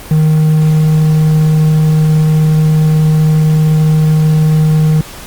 triangle tone, 155.56 Hz, D#3, in tune, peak -4 dBFS, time 0.11-5.01 s, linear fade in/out 2 ms, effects pink hiss -30 dBFS RMS until 5.26 s + Opus 32 kbps

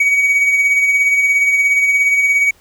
triangle tone with tremolo, 2258 Hz, C#7, 31 cents sharp, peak -7 dBFS, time 0-2.51 s, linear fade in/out 5 ms, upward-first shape sine, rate 17 Hz, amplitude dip 40%, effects pink hiss -51 dBFS RMS until 2.6 s

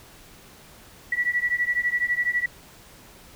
sine beating tone pair, 1940 / 1952 Hz, B6 / B6, -31 / -21 cents, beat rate 12 Hz, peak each -25 / -24 dBFS, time 1.12-2.46 s, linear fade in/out 5 ms, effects pink hiss -49 dBFS RMS until 3.35 s

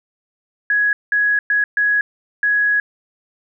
sine tone bursts at uneven times, 1671 Hz, G#6, 10 cents sharp, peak -13 dBFS, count 5, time 0.7-0.93 / 1.12-1.39 / 1.5-1.64 / 1.77-2.01 / 2.43-2.8 s, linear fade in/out 2 ms, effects none

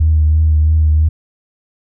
sine tone with vibrato, 77.78 Hz, D#2, in tune, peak -7 dBFS, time 0-1.09 s, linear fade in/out 10 ms, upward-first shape triangle, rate 3 Hz, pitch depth 33 cents each way, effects tanh soft clip ceiling -3 dBFS

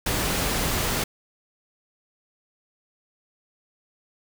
pink noise, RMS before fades -25 dBFS, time 0.06-1.04 s, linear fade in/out 5 ms, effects none

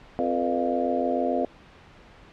harmonic tone with a mistuned harmonic, 86.8 Hz, F2, 10 cents flat, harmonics 3 / 4 / 5 / 6 / 7 / 8, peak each -28 / -32 / -32 / -30 / -29 / -28 dBFS, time 0.19-1.45 s, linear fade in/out 0 ms, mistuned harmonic 6, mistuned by -84 cents, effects pink hiss -50 dBFS RMS until 2.32 s + low-pass 3000 Hz 12 dB/octave

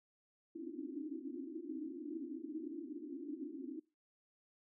white band-pass noise, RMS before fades -45 dBFS, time 0.55-3.8 s, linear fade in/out 10 ms, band 260 to 340 Hz, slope 96 dB/octave, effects noise-tail reverb RT60 0.3 s tail -23 dB re dry

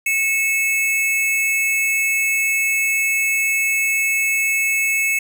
square tone pair together, 2196 / 2614 Hz, C#7 / E7, -17 / -15 cents, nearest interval minor third, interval 302 cents, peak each -20 dBFS, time 0.06-5.19 s, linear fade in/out 5 ms, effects 8-bit

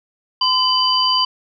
sine tone cluster, 1022 / 3004 / 4733 Hz, C6 / F#7 / D8, -41 / +26 / +13 cents, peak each -18 dBFS, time 0.41-1.25 s, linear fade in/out 5 ms, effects none

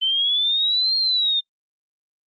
sine exponential two-way sweep, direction up then down, 3060 to 4247 to 3614 Hz, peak -17 dBFS, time 0.01-1.41 s, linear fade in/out 20 ms, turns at 0.97 s, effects noise-tail reverb RT60 0.1 s tail -23 dB re dry + Opus 24 kbps

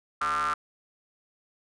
square ring-modulated tone, 77.9 Hz, D#2, 3 cents sharp, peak -23 dBFS, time 0.21-0.54 s, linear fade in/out 5 ms, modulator 1280 Hz, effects resampled to 24000 Hz

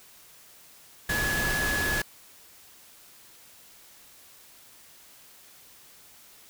sine tone in noise, 1694 Hz, G#6, 34 cents sharp, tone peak -27 dBFS, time 1.09-2.02 s, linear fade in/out 5 ms, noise pink, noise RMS -30 dBFS, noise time 1.09-2.02 s, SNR 0 dB, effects white hiss -53 dBFS RMS until 6.49 s

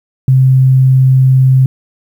sine tone, 131.1 Hz, C3, 4 cents sharp, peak -4 dBFS, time 0.28-1.66 s, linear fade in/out 2 ms, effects 7-bit

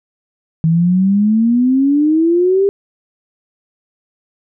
sine exponential sweep, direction up, 159.3 to 403.3 Hz, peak -9 dBFS, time 0.64-2.69 s, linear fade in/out 0 ms, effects none

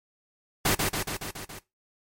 pink noise with echo, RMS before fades -23 dBFS, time 0.65-0.75 s, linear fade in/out 5 ms, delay 140 ms, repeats 6, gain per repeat -3 dB, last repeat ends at 1.59 s, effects noise-tail reverb RT60 0.2 s tail -18 dB re dry + MP3 64 kbps

